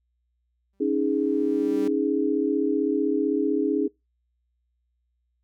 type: tone with exponential growth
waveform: sawtooth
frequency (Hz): 196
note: G3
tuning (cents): 0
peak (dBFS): -31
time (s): 0.73-1.88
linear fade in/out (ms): 5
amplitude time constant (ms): 250
type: chord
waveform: sine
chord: C# suspended second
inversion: none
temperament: equal with one note detuned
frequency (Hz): 277.2 / 312.9 / 415.3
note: C#4 / D#4 / G#4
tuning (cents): 0 / +10 / 0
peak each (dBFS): -25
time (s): 0.8-3.88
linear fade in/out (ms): 10
effects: noise-tail reverb RT60 0.2 s tail -24 dB re dry + added 60 Hz sine -70 dBFS peak until 5.43 s